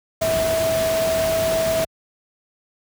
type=tone in noise; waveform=sine; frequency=650 Hz; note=E5; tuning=24 cents flat; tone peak=-18 dBFS; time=0.21-1.85 s; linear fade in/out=10 ms; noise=pink; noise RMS=-26 dBFS; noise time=0.21-1.85 s; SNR=+5 dB; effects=high-pass 60 Hz 12 dB/octave